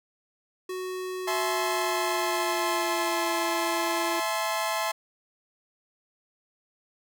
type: tone with pitch glide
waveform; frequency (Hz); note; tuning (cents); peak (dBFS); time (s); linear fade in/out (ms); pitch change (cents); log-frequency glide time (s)
square; 370 to 339.3; F#4 to F4; 0 to -50; -32; 0.69-4.2; 5; -150; 1.33-3.36
type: chord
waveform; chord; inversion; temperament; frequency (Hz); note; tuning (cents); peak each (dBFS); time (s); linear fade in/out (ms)
sawtooth; A minor; second; equal with one note detuned; 659.3 / 857.4 / 1046.5; E5 / A5 / C6; 0 / -45 / 0; -27; 1.27-4.92; 10
effects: none